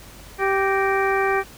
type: harmonic tone with a mistuned harmonic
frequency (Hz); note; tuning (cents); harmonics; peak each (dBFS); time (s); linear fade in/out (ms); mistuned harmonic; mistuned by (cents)
389.8; G4; -10; 1 / 2 / 3 / 4 / 5 / 6; -21 / -24 / -26 / -27 / -28 / -29; 0.38-1.44; 50; 5; -74
effects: added 50 Hz sine -46 dBFS peak until 1.57 s + pink hiss -44 dBFS RMS until 1.57 s